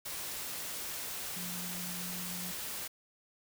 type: tone in noise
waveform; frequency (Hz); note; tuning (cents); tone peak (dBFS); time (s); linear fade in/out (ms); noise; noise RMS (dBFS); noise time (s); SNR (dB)
sine; 178.5; F3; +38; -43; 1.36-2.52; 10; white; -40; 0.05-2.88; -6
effects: none